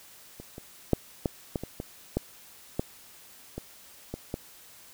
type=clicks; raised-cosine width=2 ms; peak=-28 / -27 / -7 / -12 / -15 / -21 / -20 / -12 / -13 / -21 / -20 / -17 dBFS; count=12; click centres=0.4 / 0.581 / 0.933 / 1.258 / 1.558 / 1.636 / 1.801 / 2.17 / 2.795 / 3.58 / 4.14 / 4.341 s; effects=white hiss -52 dBFS RMS until 4.93 s